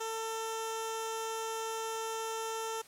10% pulse tone with notch filter, 447.2 Hz, A4, 28 cents sharp, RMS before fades -37 dBFS, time 0-2.82 s, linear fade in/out 10 ms, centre 2100 Hz, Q 0.99, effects white hiss -57 dBFS RMS until 2.87 s + low-pass 11000 Hz 12 dB/octave

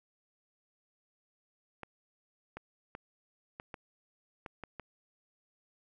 clicks, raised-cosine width 0.5 ms, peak -27 dBFS, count 8, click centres 1.833 / 2.57 / 2.951 / 3.599 / 3.742 / 4.462 / 4.637 / 4.797 s, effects none

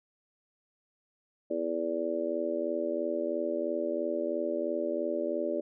harmonic tone, 83 Hz, E2, 12 cents sharp, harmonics 3 / 4 / 5 / 6 / 7, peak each -39 / -34 / -36 / -40 / -32 dBFS, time 1.5-5.61 s, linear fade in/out 10 ms, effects none

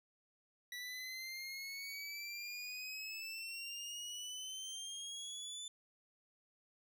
25% pulse exponential sweep, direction up, 1953 to 3520 Hz, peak -40 dBFS, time 0.72-5.68 s, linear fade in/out 2 ms, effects none

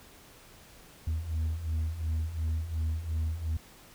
sine beating tone pair, 78 / 80.8 Hz, D#2 / E2, +5 / -34 cents, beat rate 2.8 Hz, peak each -32 / -28 dBFS, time 1.07-3.57 s, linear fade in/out 5 ms, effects tanh soft clip ceiling -26 dBFS + pink hiss -54 dBFS RMS until 3.94 s

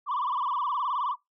sine tone with vibrato, 1071 Hz, C6, 40 cents sharp, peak -24 dBFS, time 0.06-1.16 s, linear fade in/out 50 ms, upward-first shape sine, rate 19 Hz, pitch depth 180 cents each way, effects noise-tail reverb RT60 0.2 s tail -26 dB re dry + tanh soft clip ceiling -23 dBFS

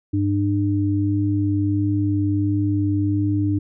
sine tone pair together, 100.49 / 300 Hz, G2 / D4, +43 / +37 cents, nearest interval octave + perfect fifth, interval 1894 cents, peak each -20 dBFS, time 0.13-3.59 s, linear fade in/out 10 ms, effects none

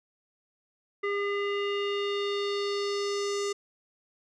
square tone with low-pass filter sweep, 404.1 Hz, G#4, 47 cents flat, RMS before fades -30 dBFS, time 1.03-3.53 s, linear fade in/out 10 ms, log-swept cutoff 2000 to 6800 Hz, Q 2.7, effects none

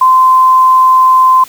sine tone, 1034 Hz, C6, 21 cents flat, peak -3 dBFS, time 0.01-1.44 s, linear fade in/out 5 ms, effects white hiss -35 dBFS RMS until 1.48 s

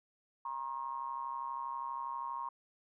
triangle ring-modulated tone, 66.2 Hz, C2, 21 cents sharp, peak -32 dBFS, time 0.45-2.49 s, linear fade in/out 5 ms, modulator 1010 Hz, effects none

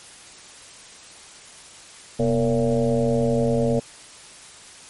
sine tone with frequency modulation, 350.3 Hz, F4, 5 cents sharp, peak -17 dBFS, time 2.19-3.8 s, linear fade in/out 10 ms, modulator 110 Hz, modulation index 2.4, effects white hiss -44 dBFS RMS until 4.89 s + MP3 48 kbps

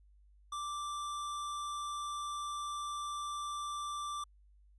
square tone, 1174.7 Hz, D6, in tune, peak -38 dBFS, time 0.52-4.24 s, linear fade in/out 5 ms, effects added 50 Hz sine -60 dBFS peak until 4.78 s + resampled to 24000 Hz

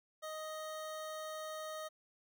25% pulse tone, 624 Hz, D#5, 5 cents sharp, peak -38 dBFS, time 0.22-1.89 s, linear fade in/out 20 ms, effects none

